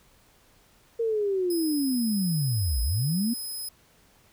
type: linear two-way sweep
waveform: sine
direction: down then up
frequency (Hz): 466.2 to 53 to 244.8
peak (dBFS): -23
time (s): 0.99-3.34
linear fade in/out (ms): 10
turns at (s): 2.82
type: tone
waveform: 5% pulse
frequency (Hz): 5090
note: D#8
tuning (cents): +39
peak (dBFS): -27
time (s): 1.5-3.69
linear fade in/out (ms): 5
effects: pink hiss -60 dBFS RMS until 4.32 s